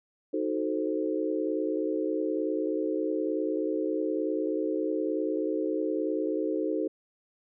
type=chord; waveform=sine; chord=D# diminished seventh; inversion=none; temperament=equal; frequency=311.1 / 370 / 440 / 523.3 Hz; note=D#4 / F#4 / A4 / C5; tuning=0 / 0 / 0 / 0 cents; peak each=-30 / -33 / -32 / -34 dBFS; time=0.33-6.88 s; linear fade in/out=10 ms; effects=none